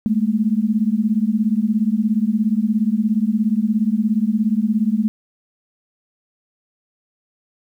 sine beating tone pair, 207.6 / 224.6 Hz, G#3 / A3, 0 / +36 cents, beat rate 17 Hz, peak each -18 dBFS, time 0.06-5.08 s, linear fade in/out 0 ms, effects 9-bit

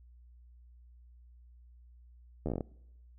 slowing click train, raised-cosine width 2 ms, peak -21 dBFS, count 9, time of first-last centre 2.46-2.608 s, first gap 12 ms, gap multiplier 1.12, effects noise-tail reverb RT60 0.9 s tail -25 dB re dry + added 60 Hz sine -54 dBFS peak until 3.18 s

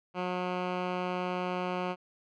10% pulse tone with low-pass filter, 181 Hz, F#3, 38 cents flat, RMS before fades -33 dBFS, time 0.14-1.96 s, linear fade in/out 50 ms, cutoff 2400 Hz, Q 1.1, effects none

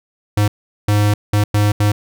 square tone bursts at uneven times, 103.83 Hz, G#2, in tune, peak -12 dBFS, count 5, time 0.37-0.48 / 0.88-1.14 / 1.33-1.44 / 1.54-1.72 / 1.8-1.92 s, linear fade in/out 5 ms, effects none

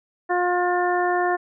harmonic tone, 356.2 Hz, F4, 34 cents sharp, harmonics 1 / 2 / 3 / 4 / 5, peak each -23 / -22 / -28 / -31 / -28 dBFS, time 0.29-1.37 s, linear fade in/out 20 ms, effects none

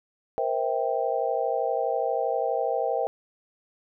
sine chord, C dominant seventh, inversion third, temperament just, 470.9 / 523.3 / 654.1 / 784.9 Hz, Bb4 / C5 / E5 / G5, +18 / 0 / -14 / +2 cents, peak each -29 dBFS, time 0.38-3.07 s, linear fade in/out 0 ms, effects none

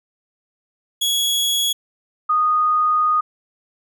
sawtooth / sine tone pair in turn, 3347 / 1237.5 Hz, G#7 / D#6, +13 / -10 cents, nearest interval octave + perfect fourth, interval 1723 cents, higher first, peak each -14 dBFS, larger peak neither, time 1.01-1.73 / 2.29-3.21 s, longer second, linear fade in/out 10 ms, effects none

